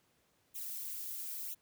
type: noise with flanger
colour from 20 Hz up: violet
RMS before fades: -42 dBFS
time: 0.54-1.55 s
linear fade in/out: 20 ms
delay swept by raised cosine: 0.3 to 4.8 ms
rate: 1 Hz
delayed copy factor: +0.85
effects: pink hiss -73 dBFS RMS until 1.61 s + high-pass 80 Hz 12 dB/octave